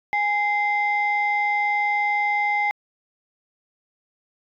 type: tone pair together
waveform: sine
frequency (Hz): 825.8 / 2081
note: G#5 / C7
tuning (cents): -10 / -10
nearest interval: octave + major third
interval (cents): 1600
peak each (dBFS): -21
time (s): 0.13-2.71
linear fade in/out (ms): 0
effects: tanh soft clip ceiling -13 dBFS